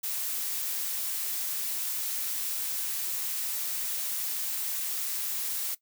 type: noise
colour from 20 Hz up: blue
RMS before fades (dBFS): -32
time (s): 0.03-5.75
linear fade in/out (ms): 10
effects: noise-tail reverb RT60 0.1 s tail -18 dB re dry